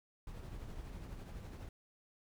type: noise with tremolo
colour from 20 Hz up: brown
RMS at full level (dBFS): -45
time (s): 0.27-1.69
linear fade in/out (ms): 2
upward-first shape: triangle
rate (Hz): 12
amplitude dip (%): 45
effects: none